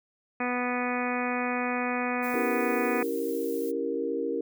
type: harmonic tone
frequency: 246.9 Hz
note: B3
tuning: in tune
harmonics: 1 / 2 / 3 / 4 / 5 / 6 / 7 / 8 / 9 / 10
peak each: -31 / -34 / -34 / -38 / -36 / -41 / -38 / -39 / -39 / -37 dBFS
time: 0.4-3.03 s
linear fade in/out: 5 ms
type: noise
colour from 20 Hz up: violet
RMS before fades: -44 dBFS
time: 2.22-3.72 s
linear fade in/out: 20 ms
type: chord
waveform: sine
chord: C# diminished seventh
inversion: none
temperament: equal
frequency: 277.2 / 329.6 / 392 / 466.2 Hz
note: C#4 / E4 / G4 / Bb4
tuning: 0 / 0 / 0 / 0 cents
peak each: -34 / -34 / -34 / -30 dBFS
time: 2.34-4.41 s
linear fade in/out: 2 ms
effects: none